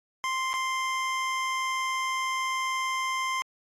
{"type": "tone with dropouts", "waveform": "25% pulse", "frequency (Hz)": 1046.5, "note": "C6", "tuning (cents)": 0, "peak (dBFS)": -23, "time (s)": [0.24, 3.42], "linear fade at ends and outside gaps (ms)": 0, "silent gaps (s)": [0.532, 0.539], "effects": ["low-pass 8000 Hz 12 dB/octave", "AAC 64 kbps"]}